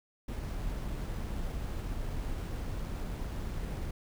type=noise with sample-and-hold; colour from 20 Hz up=brown; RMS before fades=-36 dBFS; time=0.28-3.91 s; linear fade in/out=5 ms; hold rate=11025 Hz; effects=none